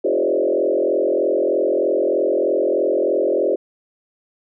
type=tone with frequency modulation; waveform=sine; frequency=466.2 Hz; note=A#4; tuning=in tune; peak=-15 dBFS; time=0.04-3.56 s; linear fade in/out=10 ms; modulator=43.2 Hz; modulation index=3; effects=none